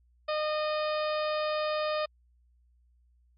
harmonic tone with a mistuned harmonic, 611 Hz, D#5, 32 cents flat, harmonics 1 / 2 / 3 / 4 / 5 / 6 / 7 / 8, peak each -29 / -34 / -42 / -41 / -46 / -44 / -47 / -45 dBFS, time 0.28-2.06 s, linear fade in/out 10 ms, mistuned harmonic 4, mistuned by +24 cents, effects added 60 Hz sine -62 dBFS peak until 3.37 s + AAC 64 kbps

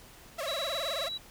sawtooth tone with vibrato, 605 Hz, D#5, 49 cents flat, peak -29 dBFS, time 0.38-1.09 s, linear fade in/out 10 ms, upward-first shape sine, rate 19 Hz, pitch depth 210 cents each way
sine tone with tremolo, 3909 Hz, B7, 19 cents flat, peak -33 dBFS, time 0.47-1.18 s, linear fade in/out 10 ms, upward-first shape sine, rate 7.8 Hz, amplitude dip 30%
effects pink hiss -53 dBFS RMS until 1.3 s

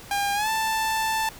sawtooth tone with pitch glide, 805 to 882.9 Hz, G5 to A5, +46 to +6 cents, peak -19 dBFS, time 0.11-1.29 s, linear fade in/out 2 ms, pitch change +160 cents, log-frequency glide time 0.34-0.49 s, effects pink hiss -44 dBFS RMS until 1.39 s

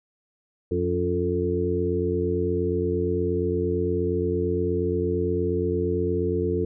harmonic tone with a mistuned harmonic, 88.6 Hz, F2, 25 cents sharp, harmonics 1 / 2 / 3 / 4 / 5, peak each -28 / -31 / -31 / -27 / -26 dBFS, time 0.71-6.65 s, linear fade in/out 5 ms, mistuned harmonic 3, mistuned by +64 cents, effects none

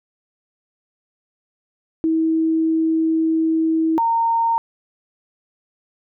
sine tone pair in turn, 322.1 / 919.2 Hz, E4 / A#5, -40 / -25 cents, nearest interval octave + tritone, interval 1815 cents, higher second, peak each -15 dBFS, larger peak neither, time 2.04-3.98 / 3.98-4.58 s, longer first, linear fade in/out 0 ms, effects none

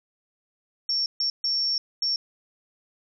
sine tone bursts at uneven times, 5470 Hz, F8, 37 cents flat, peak -22 dBFS, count 4, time 0.89-1.06 / 1.2-1.3 / 1.44-1.78 / 2.02-2.16 s, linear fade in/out 2 ms, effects none

